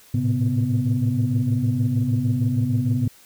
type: tone cluster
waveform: sine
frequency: 108.5 / 115 / 133 / 248.6 Hz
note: A2 / A#2 / C3 / B3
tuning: -24 / -23 / +29 / +12 cents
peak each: -23 dBFS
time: 0.14-3.08 s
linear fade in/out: 5 ms
effects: tanh soft clip ceiling -11 dBFS + white hiss -51 dBFS RMS until 3.25 s